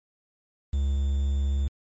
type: tone with quantisation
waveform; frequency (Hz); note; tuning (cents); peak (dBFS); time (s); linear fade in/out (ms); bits
triangle; 69.3; C#2; 0; -20; 0.73-1.68; 5; 8
effects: MP3 32 kbps